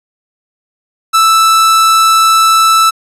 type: tone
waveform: 45% pulse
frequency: 1318.5 Hz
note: E6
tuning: in tune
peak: -5 dBFS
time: 1.13-2.91 s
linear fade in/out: 20 ms
effects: resampled to 32000 Hz